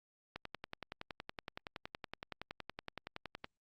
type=click train; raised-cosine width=0.3 ms; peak=-26 dBFS; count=34; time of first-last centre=0.36-3.444 s; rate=10.7 Hz; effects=Opus 48 kbps